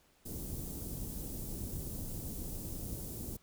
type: band-stop noise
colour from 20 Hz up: pink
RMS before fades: -41 dBFS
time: 0.25-3.37 s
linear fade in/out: 10 ms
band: 320 to 10000 Hz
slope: 12 dB/octave
effects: pink hiss -68 dBFS RMS until 3.42 s